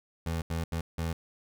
25% pulse tone bursts at uneven times, 82.41 Hz, E2, in tune, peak -26 dBFS, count 4, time 0.26-0.42 / 0.5-0.64 / 0.72-0.81 / 0.98-1.13 s, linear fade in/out 5 ms, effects none

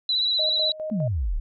sine tone with vibrato, 3951 Hz, B7, in tune, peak -20 dBFS, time 0.09-0.72 s, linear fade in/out 2 ms, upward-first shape triangle, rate 16 Hz, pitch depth 50 cents each way
sine tone with tremolo, 622.3 Hz, D#5, in tune, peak -27 dBFS, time 0.39-1.08 s, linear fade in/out 5 ms, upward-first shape square, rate 4.9 Hz, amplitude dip 70%
sine exponential sweep, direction down, 235.5 to 30.87 Hz, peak -22 dBFS, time 0.91-1.4 s, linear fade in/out 10 ms
effects none

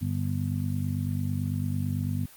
harmonic tone, 49 Hz, G1, in tune, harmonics 2 / 3 / 4 / 5, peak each -29 / -31 / -36 / -33 dBFS, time 0.01-2.26 s, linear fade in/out 10 ms, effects white hiss -51 dBFS RMS until 2.36 s + Opus 32 kbps

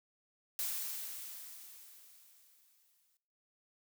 blue noise with exponential decay, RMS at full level -36 dBFS, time 0.59-3.17 s, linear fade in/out 0 ms, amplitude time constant 560 ms, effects noise-tail reverb RT60 0.6 s tail -18 dB re dry

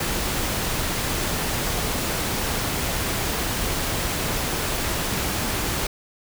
pink noise, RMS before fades -25 dBFS, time 0-5.87 s, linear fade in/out 5 ms, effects none

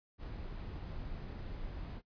brown noise, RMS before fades -43 dBFS, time 0.18-2.02 s, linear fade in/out 50 ms, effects noise-tail reverb RT60 0.1 s tail -21 dB re dry + resampled to 11025 Hz

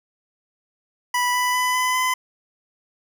25% pulse tone with pitch steps, 984 / 992 / 1000 / 1008.2 / 1016.3 Hz, B5 / B5 / B5 / B5 / B5, -7 / +7 / +21 / +35 / +49 cents, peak -15 dBFS, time 1.14-2.14 s, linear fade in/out 5 ms, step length 200 ms, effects none

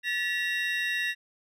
triangle tone cluster, 1750 / 1927 / 2745 / 3766 Hz, A6 / B6 / F7 / A#7, -10 / -43 / -31 / +17 cents, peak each -30 / -29 / -32 / -34 dBFS, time 0.03-1.15 s, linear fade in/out 50 ms, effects none

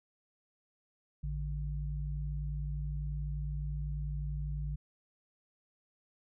sine tone pair together, 55.17 / 146.83 Hz, A1 / D3, +5 / 0 cents, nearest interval octave + perfect fourth, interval 1695 cents, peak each -35 / -38 dBFS, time 1.23-4.76 s, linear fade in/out 10 ms, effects none

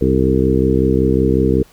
harmonic tone with a mistuned harmonic, 65.41 Hz, C2, in tune, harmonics 1 / 2 / 3 / 4 / 5 / 6 / 7, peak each -19 / -19 / -19 / -19 / -19 / -19 / -19 dBFS, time 0.01-1.63 s, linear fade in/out 5 ms, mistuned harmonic 7, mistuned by -20 cents, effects pink hiss -49 dBFS RMS until 1.72 s

